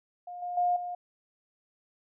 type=tone with level steps; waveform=sine; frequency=711 Hz; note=F5; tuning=31 cents sharp; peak=-38 / -32 / -23 / -33 dBFS; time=0.27-0.95 s; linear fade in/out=5 ms; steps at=0.42 / 0.57 / 0.76 s; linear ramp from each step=5 ms; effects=none